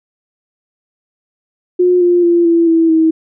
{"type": "tone with pitch steps", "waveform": "sine", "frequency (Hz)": [359.4, 351.4, 343.6, 335.9, 328.4, 321.1], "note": ["F4", "F4", "F4", "E4", "E4", "E4"], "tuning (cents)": [50, 11, -28, 33, -6, -45], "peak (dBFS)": -7, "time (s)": [1.79, 3.11], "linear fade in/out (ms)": 10, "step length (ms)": 220, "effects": []}